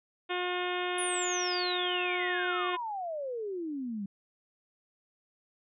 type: harmonic tone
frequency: 359 Hz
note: F4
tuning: 48 cents sharp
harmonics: 1 / 2 / 3 / 4 / 5 / 6 / 7 / 8 / 9 / 10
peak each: -34 / -37 / -39 / -40 / -41 / -42 / -42 / -43 / -44 / -44 dBFS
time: 0.29-2.77 s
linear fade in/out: 20 ms
type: exponential sweep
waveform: sine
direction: down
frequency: 10050 to 191.8 Hz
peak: -33 dBFS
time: 0.98-4.06 s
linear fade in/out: 5 ms
effects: none